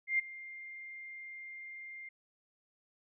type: tone with ADSR envelope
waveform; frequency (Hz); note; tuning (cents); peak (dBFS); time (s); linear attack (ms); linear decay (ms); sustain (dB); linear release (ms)
sine; 2107; C7; +12; -25; 0.07-2.09; 120; 11; -19; 6
effects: none